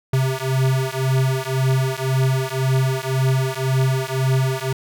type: beating tone pair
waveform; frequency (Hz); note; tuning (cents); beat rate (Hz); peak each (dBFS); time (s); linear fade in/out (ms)
square; 130.81 / 132.71; C3 / C3; 0 / +25; 1.9; -21; 0.13-4.73; 5
effects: none